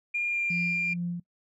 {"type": "tone with pitch glide", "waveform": "sine", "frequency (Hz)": [2410, 2389], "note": ["D7", "D7"], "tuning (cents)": [44, 29], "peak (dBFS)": -25, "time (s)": [0.14, 0.94], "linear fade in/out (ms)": 10, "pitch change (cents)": -15, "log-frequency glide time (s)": [0.3, 0.39]}
{"type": "tone with tremolo", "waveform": "sine", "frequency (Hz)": 174.1, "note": "F3", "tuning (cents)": -5, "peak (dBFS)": -27, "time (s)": [0.5, 1.2], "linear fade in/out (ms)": 5, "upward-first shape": "sine", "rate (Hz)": 2.3, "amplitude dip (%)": 65}
{"effects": ["noise-tail reverb RT60 0.1 s tail -22 dB re dry", "tanh soft clip ceiling -20 dBFS"]}